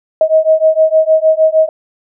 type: beating tone pair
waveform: sine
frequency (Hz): 630 / 636.5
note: D#5 / D#5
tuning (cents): +21 / +39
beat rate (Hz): 6.5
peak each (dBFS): -10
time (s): 0.21-1.69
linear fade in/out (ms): 2
effects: none